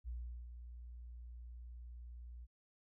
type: tone with ADSR envelope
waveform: sine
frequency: 59.7 Hz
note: A#1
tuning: 42 cents sharp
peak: -40 dBFS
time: 0.04-2.47 s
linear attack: 42 ms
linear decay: 390 ms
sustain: -8 dB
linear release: 36 ms
effects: none